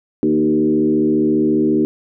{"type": "tone with frequency modulation", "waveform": "sine", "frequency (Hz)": 310, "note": "D#4", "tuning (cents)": -6, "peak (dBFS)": -12, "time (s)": [0.23, 1.85], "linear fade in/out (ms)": 0, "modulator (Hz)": 74.7, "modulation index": 1.2, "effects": []}